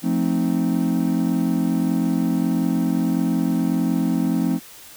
triangle chord, F dominant seventh, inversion none, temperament equal, 174.61 / 220 / 261.6 / 311.1 Hz, F3 / A3 / C4 / Eb4, 0 / 0 / 0 / 0 cents, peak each -21 / -22 / -20 / -24 dBFS, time 0.02-4.6 s, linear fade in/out 50 ms, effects white hiss -43 dBFS RMS until 4.96 s

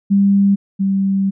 sine tone pair in turn, 198.6 / 194.74 Hz, G3 / G3, +23 / -11 cents, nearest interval unison, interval 34 cents, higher first, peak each -9 / -13 dBFS, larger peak first, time 0.1-0.56 / 0.79-1.31 s, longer second, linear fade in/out 20 ms, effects none

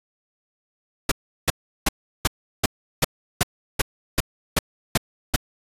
pink noise bursts, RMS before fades -18 dBFS, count 12, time 1.09-5.362 s, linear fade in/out 5 ms, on 26 ms, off 360 ms, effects resampled to 32000 Hz

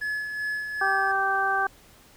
triangle tone with tremolo, 1707 Hz, G#6, 47 cents sharp, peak -24 dBFS, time 0.01-1.12 s, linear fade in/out 10 ms, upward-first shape sine, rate 2.6 Hz, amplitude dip 45%
harmonic tone, 389.3 Hz, G4, 12 cents flat, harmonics 1 / 2 / 3 / 4, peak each -34 / -26 / -28 / -25 dBFS, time 0.81-1.67 s, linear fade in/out 5 ms
effects pink hiss -54 dBFS RMS until 2.16 s

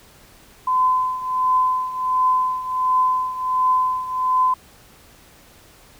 sine tone with tremolo, 1020 Hz, C6, 44 cents flat, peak -13 dBFS, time 0.67-4.54 s, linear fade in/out 5 ms, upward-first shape triangle, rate 1.4 Hz, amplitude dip 80%, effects pink hiss -49 dBFS RMS until 5.99 s

